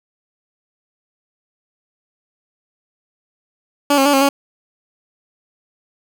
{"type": "tone with pitch steps", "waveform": "15% pulse", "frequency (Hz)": [286.8, 270.8, 287.6, 270.8, 279.1], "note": ["D4", "C#4", "D4", "C#4", "C#4"], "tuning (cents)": [-41, -40, -36, -40, 12], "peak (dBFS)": -5, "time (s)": [3.9, 4.29], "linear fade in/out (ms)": 5, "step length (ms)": 78, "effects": []}